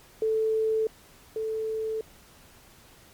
sine tone pair in turn, 440 / 440 Hz, A4 / A4, 0 / 0 cents, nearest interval unison, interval 0 cents, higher neither, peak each -22 / -27 dBFS, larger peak first, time 0.22-0.87 / 1.36-2.01 s, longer neither, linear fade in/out 2 ms, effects pink hiss -54 dBFS RMS until 3.13 s + MP3 96 kbps

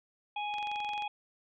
harmonic tone, 831 Hz, G#5, 1 cent sharp, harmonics 1 / 3 / 4, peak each -34 / -40 / -44 dBFS, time 0.36-1.08 s, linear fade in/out 5 ms
click train, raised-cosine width 0.2 ms, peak -29 dBFS, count 12, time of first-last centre 0.54-1.022 s, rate 22.8 Hz
effects none

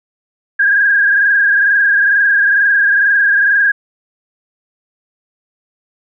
sine tone with frequency modulation, 1626 Hz, G#6, 37 cents flat, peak -8 dBFS, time 0.59-3.72 s, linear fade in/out 10 ms, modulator 22.2 Hz, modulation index 2.3, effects none

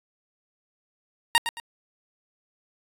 15% pulse tone with echo, 932.3 Hz, A#5, in tune, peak -9 dBFS, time 1.35-1.38 s, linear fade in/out 0 ms, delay 110 ms, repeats 2, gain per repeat -10 dB, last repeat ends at 1.6 s, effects resampled to 32000 Hz

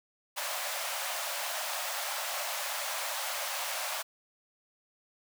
pink high-pass noise, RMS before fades -35 dBFS, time 0.36-4.03 s, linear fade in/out 20 ms, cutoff 550 Hz, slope 96 dB/octave, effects none

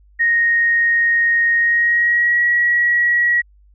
sine tone with pitch glide, 1864.7 to 1917.1 Hz, A#6 to A#6, 0 to +48 cents, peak -12 dBFS, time 0.19-3.42 s, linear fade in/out 20 ms, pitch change +48 cents, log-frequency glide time 1.56-2.42 s, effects added 50 Hz sine -47 dBFS peak until 3.74 s

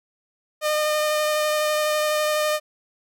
sawtooth tone with vibrato, 608 Hz, D#5, 40 cents flat, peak -16 dBFS, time 0.61-2.6 s, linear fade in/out 50 ms, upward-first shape sine, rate 12 Hz, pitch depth 10 cents each way, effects none

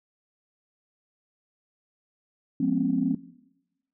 sine chord, C# dominant seventh, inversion first, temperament equal with one note detuned, 174.61 / 207.7 / 246.9 / 270.4 Hz, E#3 / G#3 / B3 / C#4, 0 / 0 / 0 / -43 cents, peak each -29 / -29 / -27 / -24 dBFS, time 2.6-3.15 s, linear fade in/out 5 ms, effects noise-tail reverb RT60 0.9 s tail -18 dB re dry + tanh soft clip ceiling -11 dBFS

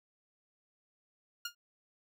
15% pulse tone with exponential decay, 1415 Hz, F6, 22 cents sharp, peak -27 dBFS, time 1.45-1.55 s, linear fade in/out 5 ms, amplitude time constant 20 ms, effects none

